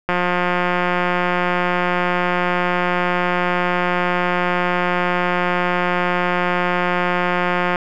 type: click train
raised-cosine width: 0.5 ms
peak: -4 dBFS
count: 1366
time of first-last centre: 0.09-7.759 s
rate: 178 Hz
effects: none